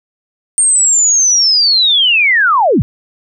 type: linear sweep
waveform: sine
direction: down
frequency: 8740 to 82.41 Hz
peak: -7 dBFS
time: 0.58-2.82 s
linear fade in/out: 0 ms
effects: none